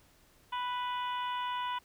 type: harmonic tone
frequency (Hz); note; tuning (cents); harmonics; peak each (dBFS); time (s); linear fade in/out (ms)
494; B4; 0; 2 / 3 / 4 / 5 / 6 / 7; -33 / -44 / -48 / -49 / -44 / -49; 0.52-1.79; 10
effects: pink hiss -64 dBFS RMS until 1.84 s